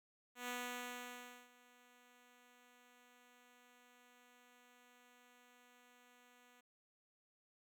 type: tone with ADSR envelope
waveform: 5% pulse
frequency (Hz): 245.8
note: B3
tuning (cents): -8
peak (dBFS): -30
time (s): 0.35-6.61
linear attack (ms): 130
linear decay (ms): 1000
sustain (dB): -24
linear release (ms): 8
effects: none